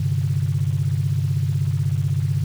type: chord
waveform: sine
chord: G suspended fourth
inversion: none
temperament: equal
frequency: 98 / 130.81 / 146.83 Hz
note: G2 / C3 / D3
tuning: 0 / 0 / 0 cents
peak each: -22 / -22 / -22 dBFS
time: 0-2.44 s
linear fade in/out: 5 ms
effects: tanh soft clip ceiling -10 dBFS + 7-bit